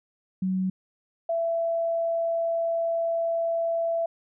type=tone pair in turn; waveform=sine; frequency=187.3 / 667.5 Hz; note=F#3 / E5; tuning=+21 / +22 cents; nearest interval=octave + minor seventh; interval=2201 cents; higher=second; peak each=-23 dBFS; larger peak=neither; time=0.42-0.7 / 1.29-4.06 s; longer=second; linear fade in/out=5 ms; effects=none